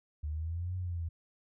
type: exponential two-way sweep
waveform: sine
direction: up then down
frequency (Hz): 73.42 to 92.5 to 81.4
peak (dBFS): -33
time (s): 0.23-1.09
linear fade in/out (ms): 10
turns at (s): 0.76
effects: none